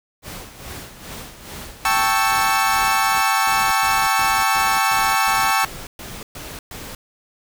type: noise with tremolo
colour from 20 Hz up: pink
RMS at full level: -33 dBFS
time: 0.22-3.23 s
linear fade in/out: 50 ms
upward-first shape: sine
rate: 2.4 Hz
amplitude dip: 65%
type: chord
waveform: 30% pulse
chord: A dominant seventh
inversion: third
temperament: equal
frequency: 784 / 880 / 1108.7 / 1318.5 Hz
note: G5 / A5 / C#6 / E6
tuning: 0 / 0 / 0 / 0 cents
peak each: -19 dBFS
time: 1.85-5.65 s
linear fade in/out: 2 ms
type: noise bursts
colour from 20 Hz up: pink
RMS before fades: -34 dBFS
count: 10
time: 3.47-6.95 s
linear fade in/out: 2 ms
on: 240 ms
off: 120 ms
effects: none